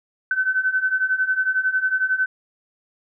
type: beating tone pair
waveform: sine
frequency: 1515 / 1526 Hz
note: F#6 / G6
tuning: +40 / -47 cents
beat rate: 11 Hz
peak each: -23 / -20 dBFS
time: 0.31-2.26 s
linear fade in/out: 2 ms
effects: none